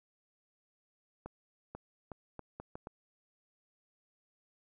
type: accelerating click train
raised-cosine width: 1 ms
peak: -29 dBFS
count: 7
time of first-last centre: 1.26-2.871 s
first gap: 490 ms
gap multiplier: 0.75
effects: none